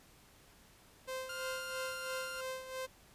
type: tone with tremolo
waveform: sawtooth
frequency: 520 Hz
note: C5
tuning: 11 cents flat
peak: -34 dBFS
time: 1.07-2.87 s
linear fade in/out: 20 ms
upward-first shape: sine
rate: 3 Hz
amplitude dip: 65%
type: tone with pitch glide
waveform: sawtooth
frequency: 1405 to 1396.1 Hz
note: F6 to F6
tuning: +10 to -1 cents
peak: -38 dBFS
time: 1.29-2.41 s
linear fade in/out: 5 ms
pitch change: -11 cents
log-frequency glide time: 1.54-1.92 s
effects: pink hiss -62 dBFS RMS until 3.14 s + resampled to 32000 Hz